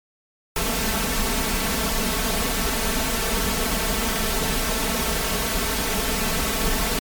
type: noise with comb filter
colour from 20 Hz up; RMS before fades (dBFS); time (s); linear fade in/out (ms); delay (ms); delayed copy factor
pink; -23; 0.56-6.99; 2; 4.5; +0.9
effects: MP3 96 kbps